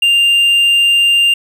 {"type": "tone", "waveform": "triangle", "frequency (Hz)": 2794, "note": "F7", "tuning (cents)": 0, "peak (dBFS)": -6, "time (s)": [0.02, 1.34], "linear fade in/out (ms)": 5, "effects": []}